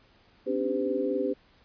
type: tone cluster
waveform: sine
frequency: 258 / 282.1 / 302.1 / 394.6 / 508 Hz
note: C4 / C#4 / D4 / G4 / B4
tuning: -24 / +30 / +49 / +11 / +49 cents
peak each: -35 / -32 / -36 / -30 / -30 dBFS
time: 0.46-1.34 s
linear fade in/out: 20 ms
effects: pink hiss -61 dBFS RMS until 1.64 s + resampled to 11025 Hz